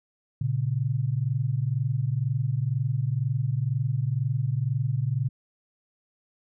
sine tone pair together, 116.54 / 138.59 Hz, A#2 / C#3, 0 / 0 cents, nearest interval minor third, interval 300 cents, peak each -26 dBFS, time 0.41-5.29 s, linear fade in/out 5 ms, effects none

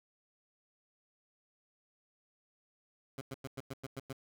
15% pulse tone bursts, 133.9 Hz, C3, 40 cents sharp, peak -33 dBFS, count 8, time 3.18-4.128 s, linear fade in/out 2 ms, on 31 ms, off 100 ms, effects none

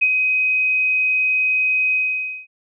sine tone with ADSR envelope, 2519 Hz, D#7, 21 cents sharp, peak -11 dBFS, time 0.01-2.47 s, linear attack 16 ms, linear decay 54 ms, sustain -4 dB, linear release 530 ms, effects none

